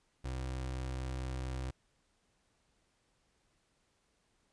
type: tone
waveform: 30% pulse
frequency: 64.4 Hz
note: C2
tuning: 27 cents flat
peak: -34 dBFS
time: 0.24-1.71 s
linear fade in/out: 10 ms
effects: pink hiss -75 dBFS RMS until 4.52 s + resampled to 22050 Hz